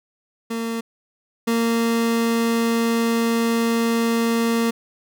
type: tone pair in turn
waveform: 30% pulse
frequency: 228.6 / 230.5 Hz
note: A#3 / A#3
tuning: -34 / -19 cents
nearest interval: unison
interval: 15 cents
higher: second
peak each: -21 / -15 dBFS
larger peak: second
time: 0.5-0.81 / 1.47-4.71 s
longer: second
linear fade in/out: 10 ms
effects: none